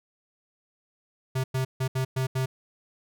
square tone bursts at uneven times, 130.81 Hz, C3, in tune, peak -25 dBFS, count 6, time 1.35-1.44 / 1.54-1.65 / 1.8-1.88 / 1.95-2.05 / 2.16-2.27 / 2.35-2.46 s, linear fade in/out 10 ms, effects none

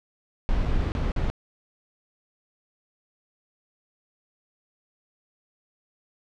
brown noise with dropouts, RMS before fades -24 dBFS, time 0.49-1.3 s, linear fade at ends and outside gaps 0 ms, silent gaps 0.65-0.655 / 0.919-0.951 / 1.119-1.162 s, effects low-pass 4000 Hz 12 dB/octave

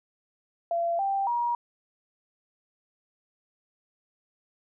sine tone with pitch steps, 681 / 786 / 953 Hz, F5 / G5 / A#5, -44 / +4 / +38 cents, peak -24 dBFS, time 0.71-1.55 s, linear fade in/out 2 ms, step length 280 ms, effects none

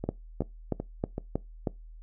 two click trains, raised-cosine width 2 ms, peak -14 / -19 dBFS, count 6 / 4, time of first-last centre 0.09-1.672 / 0.04-1.181 s, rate 3.16 / 2.63 Hz, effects noise-tail reverb RT60 0.2 s tail -22 dB re dry + added 40 Hz sine -44 dBFS peak until 2.02 s

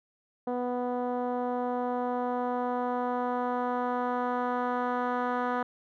10% pulse tone with low-pass filter sweep, 246.9 Hz, B3, in tune, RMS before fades -30 dBFS, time 0.47-5.63 s, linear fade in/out 5 ms, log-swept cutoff 640 to 1400 Hz, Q 1.2, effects none

